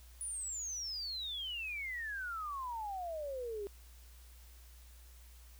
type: exponential sweep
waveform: sine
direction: down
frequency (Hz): 9930 to 392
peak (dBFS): -38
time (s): 0.21-3.67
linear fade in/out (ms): 0
effects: added 60 Hz sine -54 dBFS peak until 5.59 s + white hiss -63 dBFS RMS until 5.59 s